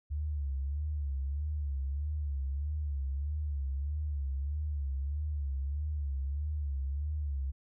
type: tone with vibrato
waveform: sine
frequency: 71.5 Hz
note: D2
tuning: 46 cents flat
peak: -31 dBFS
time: 0.1-7.52 s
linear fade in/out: 20 ms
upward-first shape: sine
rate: 1.6 Hz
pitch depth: 100 cents each way
effects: none